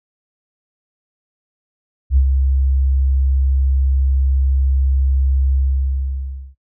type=tone with ADSR envelope; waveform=sine; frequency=67 Hz; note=C2; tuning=42 cents sharp; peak=-7 dBFS; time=2.1-6.55 s; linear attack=65 ms; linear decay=73 ms; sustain=-5 dB; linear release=1000 ms; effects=noise-tail reverb RT60 0.1 s tail -20 dB re dry + tanh soft clip ceiling -4 dBFS